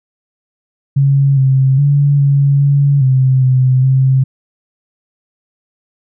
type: tone with pitch steps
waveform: sine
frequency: 138.5 / 133.3 / 142.7 / 140.3 / 141.3 / 131 / 129.1 / 132.4 Hz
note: C#3 / C3 / D3 / C#3 / C#3 / C3 / C3 / C3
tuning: -1 / +33 / -49 / +21 / +34 / +2 / -23 / +21 cents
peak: -7 dBFS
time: 0.96-4.24 s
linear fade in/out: 10 ms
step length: 410 ms
effects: none